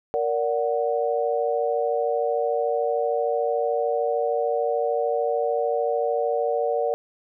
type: chord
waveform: sine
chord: Bb augmented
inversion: none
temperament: equal with one note detuned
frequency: 466.2 / 579.6 / 740 Hz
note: Bb4 / D5 / F#5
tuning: 0 / -23 / 0 cents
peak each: -24 / -25 / -27 dBFS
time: 0.14-6.94 s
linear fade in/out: 0 ms
effects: none